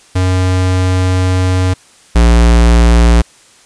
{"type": "tone pair in turn", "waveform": "square", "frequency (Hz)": [92.3, 58.15], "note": ["F#2", "A#1"], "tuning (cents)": [-4, -4], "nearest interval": "minor sixth", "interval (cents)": 800, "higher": "first", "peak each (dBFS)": [-10, -5], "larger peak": "second", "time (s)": [[0.15, 1.74], [2.15, 3.22]], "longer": "first", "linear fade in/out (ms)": 10, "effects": ["white hiss -44 dBFS RMS until 3.65 s", "resampled to 22050 Hz"]}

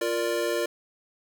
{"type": "chord", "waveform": "square", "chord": "Bb major", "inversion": "second", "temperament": "equal", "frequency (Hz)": [349.2, 466.2, 587.3], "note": ["F4", "Bb4", "D5"], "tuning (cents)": [0, 0, 0], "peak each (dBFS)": -30, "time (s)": [0.01, 0.66], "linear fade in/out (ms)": 5, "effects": []}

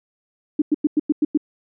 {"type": "tone bursts", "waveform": "sine", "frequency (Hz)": 300.5, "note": "D4", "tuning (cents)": 40, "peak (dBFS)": -13, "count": 7, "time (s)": [0.59, 1.375], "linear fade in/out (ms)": 5, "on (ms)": 29, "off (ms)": 97, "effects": []}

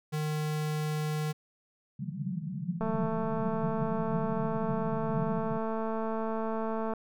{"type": "tone", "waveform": "square", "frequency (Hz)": 152.8, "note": "D#3", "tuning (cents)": -31, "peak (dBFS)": -30, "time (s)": [0.12, 1.33], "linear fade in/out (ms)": 20}
{"type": "band-pass noise", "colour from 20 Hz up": "pink", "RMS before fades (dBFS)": -35, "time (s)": [1.99, 5.58], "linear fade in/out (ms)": 10, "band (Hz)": [140, 200], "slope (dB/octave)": 96}
{"type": "click train", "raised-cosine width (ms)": 1, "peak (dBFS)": -21, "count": 917, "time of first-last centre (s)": [2.81, 6.936], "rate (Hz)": 222}
{"effects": []}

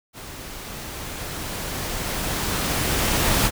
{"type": "noise with level ramp", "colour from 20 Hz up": "pink", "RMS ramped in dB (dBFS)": [-38, -19], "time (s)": [0.13, 3.51], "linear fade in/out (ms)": 50, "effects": []}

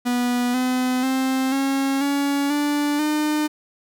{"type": "tone with pitch steps", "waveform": "45% pulse", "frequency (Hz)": [244.9, 253.7, 262.8, 272.2, 282, 292.1, 302.6], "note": ["B3", "B3", "C4", "C#4", "C#4", "D4", "D#4"], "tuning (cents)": [-14, 47, 8, -31, 30, -9, -48], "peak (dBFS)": -19, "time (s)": [0.05, 3.48], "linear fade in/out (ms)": 20, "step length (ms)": 490, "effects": []}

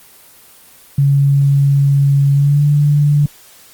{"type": "tone with pitch glide", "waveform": "sine", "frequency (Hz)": [140, 146.2], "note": ["C#3", "D3"], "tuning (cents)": [18, -7], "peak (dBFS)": -8, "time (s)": [0.98, 3.26], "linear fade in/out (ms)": 5, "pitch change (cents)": 75, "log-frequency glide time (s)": [2.33, 2.65], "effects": ["white hiss -43 dBFS RMS until 3.73 s", "Opus 24 kbps"]}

